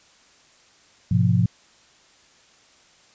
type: chord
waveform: sine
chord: F diminished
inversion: first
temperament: just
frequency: 104.77 / 125.72 / 174.61 Hz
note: Ab2 / Cb3 / F3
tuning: +16 / +31 / 0 cents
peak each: -20 dBFS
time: 1.11-1.46 s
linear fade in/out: 5 ms
effects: white hiss -55 dBFS RMS until 3.14 s + resampled to 16000 Hz